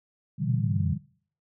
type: chord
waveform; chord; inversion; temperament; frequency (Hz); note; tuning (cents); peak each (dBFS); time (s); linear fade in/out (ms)
sine; E minor seventh; second; equal with one note detuned; 123.47 / 146.83 / 165.39 / 196; B2 / D3 / E3 / G3; 0 / 0 / +6 / 0; -33 / -29 / -32 / -33; 0.38-0.98; 20
type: linear sweep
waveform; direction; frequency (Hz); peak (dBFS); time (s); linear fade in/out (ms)
sine; down; 126.6 to 84.7; -26; 0.47-0.94; 20
effects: noise-tail reverb RT60 0.5 s tail -20 dB re dry